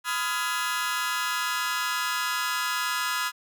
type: chord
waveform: sawtooth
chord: F half-diminished seventh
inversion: second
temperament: just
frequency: 1005.8 / 1257.2 / 1396.9 / 1676.3 Hz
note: Cb6 / Eb6 / F6 / Ab6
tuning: +31 / +18 / 0 / +16 cents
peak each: -28 dBFS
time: 0.04-3.32 s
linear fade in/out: 50 ms
effects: none